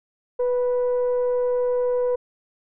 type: tone with frequency modulation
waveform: sine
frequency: 493.9 Hz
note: B4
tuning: in tune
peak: -18 dBFS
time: 0.39-2.16 s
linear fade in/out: 10 ms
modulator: 488 Hz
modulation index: 0.31
effects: tanh soft clip ceiling -14 dBFS